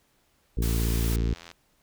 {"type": "harmonic tone", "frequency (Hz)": 56.8, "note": "A#1", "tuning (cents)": -44, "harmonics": [1, 2, 3, 4, 5, 6, 7, 8], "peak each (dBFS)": [-24, -30, -34, -36, -38, -40, -41, -42], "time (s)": [0.57, 1.34], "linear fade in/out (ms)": 5}
{"type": "high-pass noise", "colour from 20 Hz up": "white", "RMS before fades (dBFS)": -36, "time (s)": [0.62, 1.16], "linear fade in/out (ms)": 2, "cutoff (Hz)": 430, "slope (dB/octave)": 12}
{"type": "click train", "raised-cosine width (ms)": 0.2, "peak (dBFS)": -26, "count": 54, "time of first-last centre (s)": [0.89, 1.514], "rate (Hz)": 84.9}
{"effects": ["pink hiss -67 dBFS RMS until 1.82 s"]}